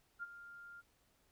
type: tone with ADSR envelope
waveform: sine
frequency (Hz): 1400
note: F6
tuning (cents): +4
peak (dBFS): -39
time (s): 0.19-0.82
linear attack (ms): 38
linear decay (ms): 28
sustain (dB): -12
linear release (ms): 27
effects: pink hiss -74 dBFS RMS until 1.31 s